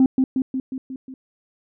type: tone with echo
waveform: sine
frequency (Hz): 261.6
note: C4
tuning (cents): 0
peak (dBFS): -9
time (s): 0-0.06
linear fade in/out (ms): 2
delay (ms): 180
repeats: 6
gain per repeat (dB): -4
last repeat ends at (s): 1.14
effects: tanh soft clip ceiling -9 dBFS